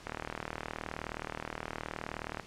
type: click train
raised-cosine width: 0.5 ms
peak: -21 dBFS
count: 92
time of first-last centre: 0.07-2.397 s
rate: 39.1 Hz
effects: pink hiss -52 dBFS RMS until 2.46 s + low-pass 7000 Hz 12 dB/octave